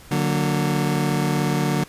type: chord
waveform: 30% pulse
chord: D augmented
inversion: none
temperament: just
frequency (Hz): 146.83 / 183.54 / 229.4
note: D3 / F#3 / A#3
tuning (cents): 0 / -14 / -28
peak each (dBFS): -19 / -22 / -24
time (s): 0.11-1.84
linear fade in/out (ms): 5
effects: pink hiss -46 dBFS RMS until 1.88 s + resampled to 32000 Hz